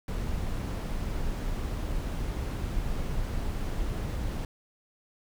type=noise; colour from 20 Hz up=brown; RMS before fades=-31 dBFS; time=0.08-4.45 s; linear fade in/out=2 ms; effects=none